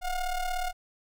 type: ring-modulated tone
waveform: square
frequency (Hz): 355.6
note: F4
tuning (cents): +31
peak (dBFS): -26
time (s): 0.01-0.73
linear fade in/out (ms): 50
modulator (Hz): 374
effects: none